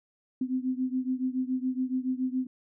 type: beating tone pair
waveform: sine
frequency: 254.5 / 261.6 Hz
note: C4 / C4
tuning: -48 / 0 cents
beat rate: 7.1 Hz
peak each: -29 / -31 dBFS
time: 0.41-2.47 s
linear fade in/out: 5 ms
effects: none